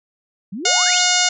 sine exponential sweep, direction up, 172.4 to 5580 Hz, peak -25 dBFS, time 0.52-1.06 s, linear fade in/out 10 ms
harmonic tone, 720 Hz, F#5, 47 cents flat, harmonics 1 / 2 / 3 / 4 / 5 / 6 / 7 / 8 / 9 / 10, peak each -23 / -23 / -23 / -23 / -23 / -23 / -23 / -23 / -23 / -23 dBFS, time 0.65-1.29 s, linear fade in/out 5 ms
effects none

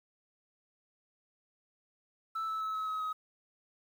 sine tone with pitch steps, 1318.5 / 1307.9 / 1297.3 / 1286.9 / 1276.5 / 1266.3 Hz, E6 / E6 / E6 / E6 / D#6 / D#6, 0 / -14 / -28 / -42 / +44 / +30 cents, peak -30 dBFS, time 2.35-3.13 s, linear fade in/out 10 ms, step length 130 ms, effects tanh soft clip ceiling -32 dBFS + 10-bit

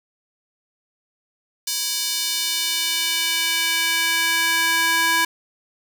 square tone with high-pass filter sweep, 330 Hz, E4, 2 cents sharp, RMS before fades -21 dBFS, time 1.67-5.25 s, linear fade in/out 5 ms, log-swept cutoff 4900 to 1300 Hz, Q 1.3, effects none

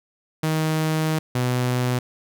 sawtooth tone pair in turn, 157.3 / 124.85 Hz, D#3 / B2, +19 / +19 cents, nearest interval major third, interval 400 cents, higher first, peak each -16 dBFS, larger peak neither, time 0.43-1.19 / 1.35-1.99 s, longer first, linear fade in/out 5 ms, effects none

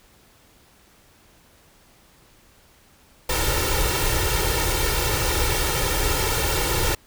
pink noise with comb filter, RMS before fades -22 dBFS, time 3.29-6.95 s, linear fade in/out 5 ms, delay 2.2 ms, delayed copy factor +0.8, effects pink hiss -55 dBFS RMS until 7.06 s

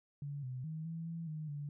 sine tone with pitch steps, 143.1 / 127.7 / 157.9 / 164.3 / 166 / 154.7 / 145.3 Hz, D3 / C3 / D#3 / E3 / E3 / D#3 / D3, -45 / -42 / +26 / -5 / +12 / -10 / -18 cents, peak -39 dBFS, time 0.22-1.69 s, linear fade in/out 2 ms, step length 210 ms, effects none

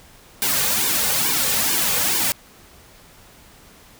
white noise with flanger, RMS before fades -20 dBFS, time 0.42-2.32 s, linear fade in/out 0 ms, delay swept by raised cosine 1.5 to 3.1 ms, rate 2.3 Hz, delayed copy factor -1, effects pink hiss -48 dBFS RMS until 3.99 s

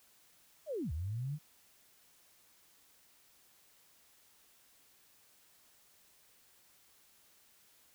sine linear two-way sweep, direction down then up, 659 to 70.7 to 156.6 Hz, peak -35 dBFS, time 0.66-1.39 s, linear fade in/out 50 ms, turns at 0.92 s, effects white hiss -66 dBFS RMS until 7.94 s

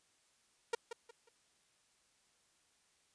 sawtooth tone with echo, 466.2 Hz, A#4, in tune, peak -28 dBFS, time 0.73-0.75 s, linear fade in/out 5 ms, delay 180 ms, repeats 3, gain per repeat -10 dB, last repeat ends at 1.29 s, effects white hiss -73 dBFS RMS until 3.14 s + resampled to 22050 Hz

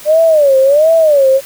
sine tone with vibrato, 590 Hz, D5, 8 cents sharp, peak -5 dBFS, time 0.05-1.41 s, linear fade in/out 50 ms, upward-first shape sine, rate 1.4 Hz, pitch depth 190 cents each way, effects white hiss -33 dBFS RMS until 1.45 s

